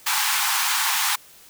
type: high-pass noise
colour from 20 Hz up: pink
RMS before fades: -22 dBFS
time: 0.06-1.16 s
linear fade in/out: 10 ms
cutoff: 790 Hz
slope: 96 dB/octave
effects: white hiss -49 dBFS RMS until 1.49 s